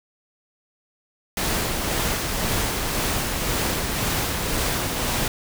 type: noise with tremolo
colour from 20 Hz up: pink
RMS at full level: -23 dBFS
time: 1.37-5.28 s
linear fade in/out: 2 ms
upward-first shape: sine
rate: 1.9 Hz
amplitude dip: 30%
effects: none